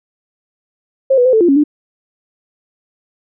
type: tone with pitch steps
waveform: sine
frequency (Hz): 534 / 491.8 / 513 / 441.2 / 347.4 / 276.4 / 296.3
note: C5 / B4 / C5 / A4 / F4 / C#4 / D4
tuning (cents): +35 / -7 / -34 / +5 / -9 / -5 / +15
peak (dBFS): -7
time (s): 1.1-1.639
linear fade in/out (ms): 10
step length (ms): 77
effects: none